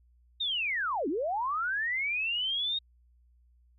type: linear two-way sweep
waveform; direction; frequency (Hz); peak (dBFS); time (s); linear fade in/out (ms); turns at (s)
sine; down then up; 3754 to 259.4 to 3754; -28; 0.4-2.79; 10; 1.08
effects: added 60 Hz sine -60 dBFS peak until 3.78 s